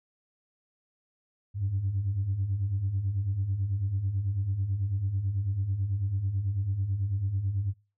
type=beating tone pair; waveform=sine; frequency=91.5 / 100.6 Hz; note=F#2 / G2; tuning=-19 / +45 cents; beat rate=9.1 Hz; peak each=-33 / -26 dBFS; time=1.54-7.74 s; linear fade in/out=50 ms; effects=noise-tail reverb RT60 0.3 s tail -22 dB re dry + tanh soft clip ceiling -21 dBFS